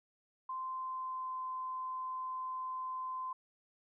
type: tone with pitch glide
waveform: sine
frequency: 1039 to 1031.8 Hz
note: C6 to C6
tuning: -12 to -24 cents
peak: -37 dBFS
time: 0.49-3.33 s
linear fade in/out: 5 ms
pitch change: -12 cents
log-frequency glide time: 0.73-1.4 s
effects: none